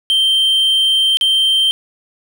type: tone with dropouts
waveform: triangle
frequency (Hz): 3136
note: G7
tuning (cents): 0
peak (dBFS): -9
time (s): 0.1-1.71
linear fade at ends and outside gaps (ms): 0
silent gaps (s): 1.171-1.211
effects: none